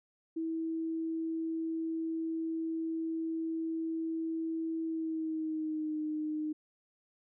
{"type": "tone with pitch glide", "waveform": "sine", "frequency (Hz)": [325, 306.8], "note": ["E4", "D#4"], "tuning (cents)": [-24, -24], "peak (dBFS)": -32, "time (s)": [0.36, 6.53], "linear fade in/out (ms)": 10, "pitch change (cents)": -100, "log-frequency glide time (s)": [4.84, 5.99], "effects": []}